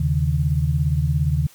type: tone cluster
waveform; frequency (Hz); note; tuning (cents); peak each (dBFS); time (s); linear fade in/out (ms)
sine; 78.4 / 136 / 153.2; D#2 / C#3 / D#3; +14 / -33 / -27; -21; 0-1.47; 5
effects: white hiss -50 dBFS RMS until 1.54 s + MP3 96 kbps